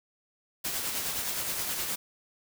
white noise with tremolo, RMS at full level -31 dBFS, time 0.64-1.96 s, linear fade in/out 10 ms, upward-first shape sine, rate 9.6 Hz, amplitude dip 35%, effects none

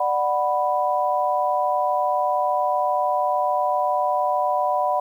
sine chord, B minor, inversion first, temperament just, 592.7 / 740.8 / 987.8 Hz, D5 / F#5 / B5, +16 / +2 / 0 cents, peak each -24 / -22 / -23 dBFS, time 0-5 s, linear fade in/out 5 ms, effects 9-bit

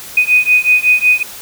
sine beating tone pair, 2489 / 2494.4 Hz, D#7 / D#7, 0 / +4 cents, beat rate 5.4 Hz, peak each -11 dBFS, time 0.17-1.23 s, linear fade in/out 5 ms, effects white hiss -31 dBFS RMS until 1.41 s

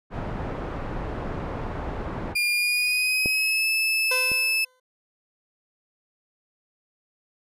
pink low-pass noise, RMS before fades -31 dBFS, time 0.1-2.36 s, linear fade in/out 50 ms, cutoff 1200 Hz, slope 12 dB/octave
35% pulse tone with pitch glide, 2413 to 2616 Hz, D7 to E7, +46 to -14 cents, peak -19 dBFS, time 2.35-4.65 s, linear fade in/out 10 ms, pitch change +140 cents, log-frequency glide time 2.53-3.68 s
clicks, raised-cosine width 2 ms, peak -15 / -21 dBFS, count 2, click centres 3.259 / 4.317 s
20% pulse tone with exponential decay, 509 Hz, C5, 48 cents flat, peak -20 dBFS, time 4.11-4.8 s, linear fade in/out 5 ms, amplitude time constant 150 ms
effects resampled to 32000 Hz

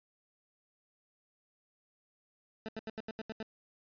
20% pulse tone bursts, 220 Hz, A3, in tune, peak -33 dBFS, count 8, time 2.66-3.428 s, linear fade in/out 0 ms, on 26 ms, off 80 ms, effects resampled to 11025 Hz

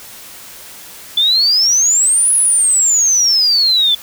sine exponential two-way sweep, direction up then down, 3458 to 10548 to 3458 Hz, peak -9 dBFS, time 1.17-3.95 s, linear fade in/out 5 ms, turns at 2.35 s, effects white hiss -35 dBFS RMS until 4.02 s

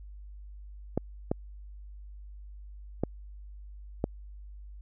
clicks, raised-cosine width 2 ms, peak -13 dBFS, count 4, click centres 0.976 / 1.315 / 3.036 / 4.041 s, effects added 50 Hz sine -43 dBFS peak until 4.81 s

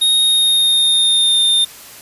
square tone with pitch glide, 3729 to 3625 Hz, A#7 to A#7, 0 to -49 cents, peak -11 dBFS, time 0.01-1.65 s, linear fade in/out 10 ms, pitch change -49 cents, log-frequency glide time 0.23-1.42 s, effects white hiss -37 dBFS RMS until 2.01 s + resampled to 32000 Hz

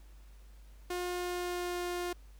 sawtooth tone with pitch glide, 356.9 to 353.6 Hz, F4 to F4, +38 to +22 cents, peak -30 dBFS, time 0.9-2.13 s, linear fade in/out 5 ms, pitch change -16 cents, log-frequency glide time 1.11-1.85 s, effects added 50 Hz sine -51 dBFS peak until 2.39 s + pink hiss -66 dBFS RMS until 2.39 s

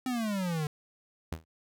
square exponential sweep, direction down, 261.6 to 146.83 Hz, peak -30 dBFS, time 0.06-0.67 s, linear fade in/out 2 ms
sawtooth tone with exponential decay, 80.4 Hz, E2, 43 cents flat, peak -26 dBFS, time 1.32-1.45 s, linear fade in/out 5 ms, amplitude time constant 27 ms
effects none

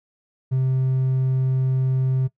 triangle tone, 130.81 Hz, C3, in tune, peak -15 dBFS, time 0.51-2.28 s, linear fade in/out 20 ms, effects noise-tail reverb RT60 0.1 s tail -19 dB re dry + tanh soft clip ceiling -11 dBFS

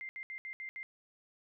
sine tone bursts at uneven times, 2093 Hz, C7, in tune, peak -40 dBFS, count 6, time 0.01-0.09 / 0.16-0.23 / 0.3-0.38 / 0.45-0.53 / 0.6-0.69 / 0.76-0.83 s, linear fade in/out 0 ms, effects none

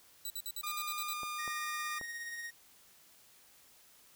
10% pulse tone bursts, 3951 Hz, B7, in tune, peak -30 dBFS, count 9, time 0.25-1.133 s, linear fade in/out 2 ms, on 51 ms, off 53 ms
sawtooth tone, 1210 Hz, D#6, 49 cents flat, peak -34 dBFS, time 0.63-1.99 s, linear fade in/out 10 ms
clicks, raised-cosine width 1 ms, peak -32 dBFS, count 3, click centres 1.233 / 1.478 / 2.013 s
45% pulse tone with tremolo, 1867 Hz, A#6, 2 cents sharp, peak -39 dBFS, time 1.38-2.51 s, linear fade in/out 20 ms, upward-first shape sine, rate 17 Hz, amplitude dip 35%
effects white hiss -62 dBFS RMS until 4.15 s

